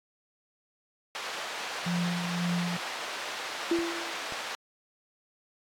pink band-pass noise, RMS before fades -37 dBFS, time 1.15-4.55 s, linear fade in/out 0 ms, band 740 to 4800 Hz, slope 12 dB/octave
sine tone with tremolo, 174.61 Hz, F3, in tune, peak -26 dBFS, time 1.86-2.77 s, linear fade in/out 5 ms, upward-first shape sine, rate 1.9 Hz, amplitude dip 50%
sine tone with exponential decay, 337.9 Hz, E4, 43 cents sharp, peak -21 dBFS, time 3.71-4.27 s, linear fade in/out 5 ms, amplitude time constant 120 ms
clicks, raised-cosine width 1 ms, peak -25 dBFS, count 2, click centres 3.789 / 4.323 s
effects AAC 64 kbps

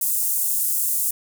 pink high-pass noise, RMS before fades -22 dBFS, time 0.01-1.11 s, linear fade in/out 5 ms, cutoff 8800 Hz, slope 24 dB/octave, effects none

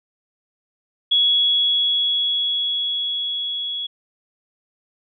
sine tone with level ramp, 3355 Hz, G#7, 17 cents sharp, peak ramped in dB -13 to -24 dBFS, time 1.11-3.87 s, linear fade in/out 10 ms, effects none

